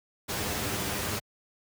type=noise with comb filter; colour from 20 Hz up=pink; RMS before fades=-31 dBFS; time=0.28-1.2 s; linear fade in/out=20 ms; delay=9.9 ms; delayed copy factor=+0.6; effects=high-pass 60 Hz 12 dB/octave